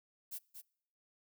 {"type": "noise with echo", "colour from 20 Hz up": "violet", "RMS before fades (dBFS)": -43, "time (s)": [0.31, 0.39], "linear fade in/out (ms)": 20, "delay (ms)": 230, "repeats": 1, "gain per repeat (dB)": -7, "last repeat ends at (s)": 0.62, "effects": ["noise-tail reverb RT60 0.7 s tail -25 dB re dry"]}